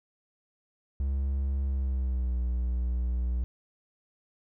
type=tone with pitch glide; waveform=triangle; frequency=68.1 to 61.02 Hz; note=C#2 to B1; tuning=-30 to -20 cents; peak=-24 dBFS; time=1-3.44 s; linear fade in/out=0 ms; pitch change=-190 cents; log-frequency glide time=1.64-2.39 s; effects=none